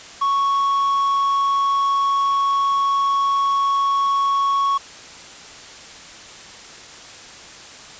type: tone with quantisation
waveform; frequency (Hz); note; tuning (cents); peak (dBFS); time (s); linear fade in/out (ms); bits
triangle; 1108.7; C#6; 0; -14; 0.21-4.78; 10; 7
effects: white hiss -39 dBFS RMS until 7.99 s + resampled to 16000 Hz